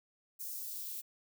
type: noise with high-pass filter sweep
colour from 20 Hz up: violet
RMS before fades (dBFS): -42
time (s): 0.39-1.02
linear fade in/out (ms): 20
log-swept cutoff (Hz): 6400 to 2500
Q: 1.2
effects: none